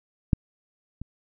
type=clicks; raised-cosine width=5 ms; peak=-6 / -23 dBFS; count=2; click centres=0.332 / 1.016 s; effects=none